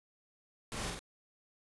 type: noise with echo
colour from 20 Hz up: pink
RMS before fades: -41 dBFS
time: 0.72-0.9 s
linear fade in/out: 0 ms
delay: 46 ms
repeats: 2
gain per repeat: -2 dB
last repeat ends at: 0.992 s
effects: resampled to 24000 Hz